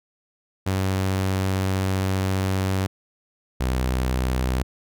sawtooth tone pair in turn, 95.2 / 63.54 Hz, F#2 / B1, +50 / +50 cents, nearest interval perfect fifth, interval 700 cents, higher first, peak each -17 dBFS, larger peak neither, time 0.66-2.87 / 3.6-4.63 s, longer first, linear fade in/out 10 ms, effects none

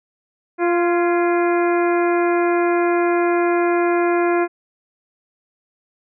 harmonic tone with a mistuned harmonic, 347.5 Hz, F4, 9 cents flat, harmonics 1 / 2 / 3 / 4 / 5 / 6 / 7, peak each -16 / -22 / -26 / -28 / -30 / -32 / -33 dBFS, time 0.58-4.48 s, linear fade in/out 50 ms, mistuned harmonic 5, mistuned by -51 cents, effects none

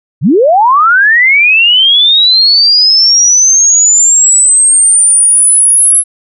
sine linear sweep, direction up, 104.4 to 11000 Hz, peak -3 dBFS, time 0.21-6.04 s, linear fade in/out 50 ms, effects none

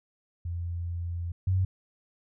sine tone pair in turn, 86 / 93.52 Hz, F2 / F#2, -26 / +19 cents, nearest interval minor second, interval 145 cents, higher second, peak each -30 / -22 dBFS, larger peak second, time 0.45-1.32 / 1.47-1.65 s, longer first, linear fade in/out 5 ms, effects none

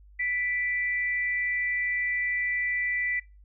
sine tone pair together, 1975.5 / 2336 Hz, B6 / D7, 0 / -10 cents, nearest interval minor third, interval 290 cents, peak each -26 / -35 dBFS, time 0.19-3.2 s, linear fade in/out 10 ms, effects noise-tail reverb RT60 0.3 s tail -25 dB re dry + added 50 Hz sine -50 dBFS peak until 3.44 s

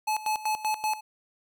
square tone with tremolo, 860 Hz, A5, 40 cents flat, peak -25 dBFS, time 0.07-1.01 s, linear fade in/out 10 ms, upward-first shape square, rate 5.2 Hz, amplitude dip 80%, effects none

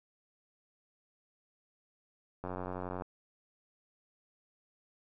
click train, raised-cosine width 1 ms, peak -25 dBFS, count 54, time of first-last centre 2.44-3.021 s, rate 91.2 Hz, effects none

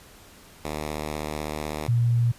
5% pulse / sine tone pair in turn, 76 / 118.42 Hz, D#2 / A#2, -40 / +28 cents, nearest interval minor sixth, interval 768 cents, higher second, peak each -18 dBFS, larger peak neither, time 0.64-1.88 / 1.88-2.32 s, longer first, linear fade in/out 10 ms, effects pink hiss -50 dBFS RMS until 2.38 s + resampled to 32000 Hz

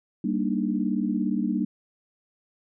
sine chord, Eb major seventh, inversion first, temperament equal, 196 / 233.1 / 293.7 / 311.1 Hz, G3 / Bb3 / D4 / Eb4, 0 / 0 / 0 / 0 cents, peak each -27 / -27 / -29 / -33 dBFS, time 0.24-1.65 s, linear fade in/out 5 ms, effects none

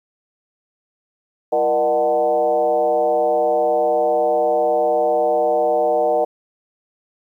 sine tone with frequency modulation, 609 Hz, D#5, 37 cents flat, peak -14 dBFS, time 1.52-6.25 s, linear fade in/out 10 ms, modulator 136 Hz, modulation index 1.3, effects 9-bit

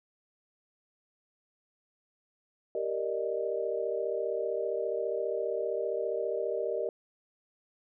sine chord, Eb major seventh, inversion first, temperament equal, 392 / 466.2 / 587.3 / 622.3 Hz, G4 / Bb4 / D5 / Eb5, 0 / 0 / 0 / 0 cents, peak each -35 / -33 / -37 / -35 dBFS, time 2.75-6.89 s, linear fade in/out 2 ms, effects none

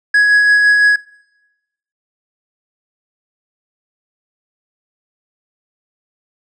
triangle tone with tremolo, 1671 Hz, G#6, 10 cents sharp, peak -5 dBFS, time 0.14-0.96 s, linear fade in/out 5 ms, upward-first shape sine, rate 5.9 Hz, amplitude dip 30%, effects noise-tail reverb RT60 1.0 s tail -22 dB re dry + resampled to 22050 Hz

